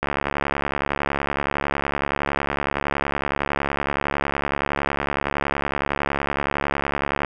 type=click train; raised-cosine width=0.5 ms; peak=-7 dBFS; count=512; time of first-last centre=0.03-7.248 s; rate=70.8 Hz; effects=none